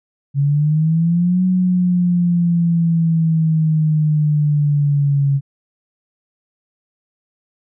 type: exponential two-way sweep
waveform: sine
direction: up then down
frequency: 138.59 to 185 to 138.59 Hz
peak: -12 dBFS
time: 0.34-5.41 s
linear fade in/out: 50 ms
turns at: 1.44 s
effects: none